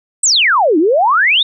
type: exponential two-way sweep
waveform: sine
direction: down then up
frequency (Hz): 8560 to 293.7 to 3819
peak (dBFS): -8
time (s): 0.23-1.43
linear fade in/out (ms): 5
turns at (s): 0.78
effects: none